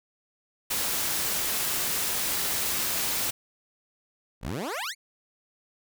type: noise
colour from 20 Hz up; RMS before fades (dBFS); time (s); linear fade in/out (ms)
white; -28; 0.7-3.31; 10
type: exponential sweep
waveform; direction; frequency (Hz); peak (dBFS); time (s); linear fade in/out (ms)
15% pulse; up; 44.29 to 2371; -24; 4.41-4.95; 50
effects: none